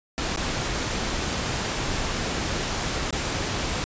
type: noise with dropouts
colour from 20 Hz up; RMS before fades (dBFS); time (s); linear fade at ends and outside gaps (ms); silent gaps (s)
pink; -27; 0.18-3.84; 0; 0.361-0.373 / 3.107-3.127
effects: resampled to 16000 Hz